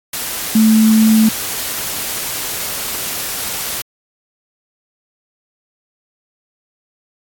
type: tone in noise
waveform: sine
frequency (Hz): 220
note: A3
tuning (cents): 0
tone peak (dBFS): -7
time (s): 0.55-1.29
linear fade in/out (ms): 5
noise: white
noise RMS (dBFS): -22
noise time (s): 0.13-3.82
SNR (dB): +12
effects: AAC 64 kbps